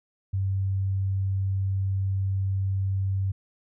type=tone; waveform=sine; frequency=96.6 Hz; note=G2; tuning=25 cents flat; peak=-23 dBFS; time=0.33-3.32 s; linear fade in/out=10 ms; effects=none